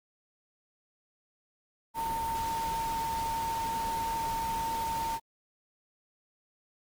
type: tone in noise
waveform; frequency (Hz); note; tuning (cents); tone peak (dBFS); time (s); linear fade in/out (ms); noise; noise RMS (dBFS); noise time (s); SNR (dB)
sine; 908; A#5; -46; -30; 1.94-5.2; 50; pink; -40; 1.94-5.2; +7
effects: Opus 32 kbps